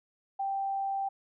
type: tone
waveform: sine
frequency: 784 Hz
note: G5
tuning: in tune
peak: -29 dBFS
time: 0.39-1.09 s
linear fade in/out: 10 ms
effects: none